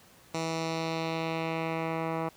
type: tone with low-pass filter sweep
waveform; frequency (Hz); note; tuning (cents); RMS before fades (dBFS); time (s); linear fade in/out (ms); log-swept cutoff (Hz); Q
10% pulse; 162.8; E3; -21; -32; 0.34-2.29; 5; 6800 to 1500; 1.5
effects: pink hiss -57 dBFS RMS until 2.36 s + high-pass 80 Hz 12 dB/octave